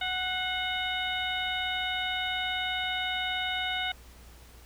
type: harmonic tone with a mistuned harmonic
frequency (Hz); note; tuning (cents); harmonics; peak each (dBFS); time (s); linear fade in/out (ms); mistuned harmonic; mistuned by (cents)
740; F#5; 0; 1 / 2 / 3 / 4 / 5; -35 / -35 / -35 / -35 / -35; 0.01-3.92; 5; 3; -47
effects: added 60 Hz sine -50 dBFS peak until 4.65 s + pink hiss -55 dBFS RMS until 4.65 s